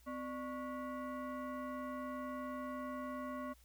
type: tone with frequency modulation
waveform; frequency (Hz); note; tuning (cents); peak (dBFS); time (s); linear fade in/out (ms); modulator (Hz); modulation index
sine; 255.8; C4; -39; -40; 0.06-3.54; 20; 852; 1.2
effects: added 60 Hz sine -63 dBFS peak until 3.64 s + white hiss -69 dBFS RMS until 3.64 s